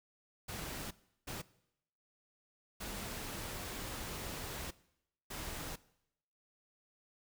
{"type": "noise bursts at uneven times", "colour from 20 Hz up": "pink", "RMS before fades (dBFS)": -43, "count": 4, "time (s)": [[0.48, 0.91], [1.27, 1.42], [2.8, 4.71], [5.3, 5.76]], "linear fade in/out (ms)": 10, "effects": ["noise-tail reverb RT60 0.8 s tail -20 dB re dry"]}